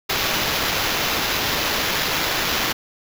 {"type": "noise with sample-and-hold", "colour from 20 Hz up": "white", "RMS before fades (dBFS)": -22, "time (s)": [0.09, 2.73], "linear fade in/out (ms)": 10, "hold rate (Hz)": 8820, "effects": []}